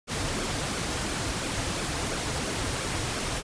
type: noise with flanger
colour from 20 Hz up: pink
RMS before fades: -30 dBFS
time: 0.07-3.43 s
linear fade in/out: 50 ms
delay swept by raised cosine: 1 to 5.4 ms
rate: 2.9 Hz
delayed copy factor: -0.5
effects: resampled to 22050 Hz